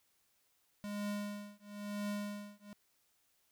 square tone with tremolo, 205.5 Hz, G#3, 18 cents flat, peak -36 dBFS, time 0.84-2.73 s, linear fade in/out 0 ms, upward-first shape triangle, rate 1 Hz, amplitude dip 100%, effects white hiss -75 dBFS RMS until 3.51 s

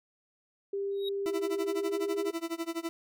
sine tone with pitch glide, 397.3 to 402.4 Hz, G4 to G4, +23 to +45 cents, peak -30 dBFS, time 0.73-2.31 s, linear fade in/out 5 ms, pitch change +22 cents, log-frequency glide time 1.58-2.15 s
triangle tone with exponential growth, 3800 Hz, A#7, 33 cents sharp, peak -31 dBFS, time 0.91-1.09 s, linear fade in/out 5 ms, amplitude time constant 37 ms
40% pulse tone with tremolo, 332.5 Hz, E4, 15 cents sharp, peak -29 dBFS, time 1.26-2.89 s, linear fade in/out 0 ms, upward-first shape sine, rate 12 Hz, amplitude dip 95%
effects none

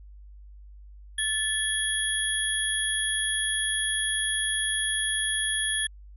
sine tone cluster, 1745 / 3332 / 10370 Hz, A6 / G#7 / E9, -15 / +5 / -29 cents, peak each -29 dBFS, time 1.18-5.87 s, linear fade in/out 5 ms, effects added 50 Hz sine -44 dBFS peak until 6.16 s

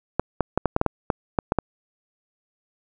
clicks, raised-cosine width 1 ms, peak -5 dBFS, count 11, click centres 0.196 / 0.407 / 0.576 / 0.657 / 0.764 / 0.814 / 0.863 / 1.102 / 1.388 / 1.521 / 1.587 s, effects none

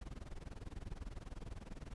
brown noise with tremolo, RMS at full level -44 dBFS, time 0.01-1.94 s, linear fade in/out 5 ms, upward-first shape sine, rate 20 Hz, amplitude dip 90%, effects resampled to 24000 Hz

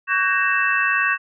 sine tone cluster, 1127 / 1520 / 1621 / 1858 / 2652 Hz, C#6 / F#6 / G#6 / A#6 / E7, +28 / +46 / -42 / -6 / +10 cents, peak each -23 dBFS, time 0.07-1.18 s, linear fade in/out 50 ms, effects none

